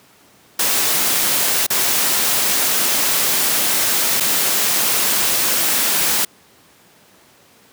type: noise with dropouts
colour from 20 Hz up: white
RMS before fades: -17 dBFS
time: 0.59-6.25 s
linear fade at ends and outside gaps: 5 ms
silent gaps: 1.666-1.702 / 4.201-4.205 s
effects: pink hiss -50 dBFS RMS until 7.72 s + high-pass 150 Hz 12 dB/octave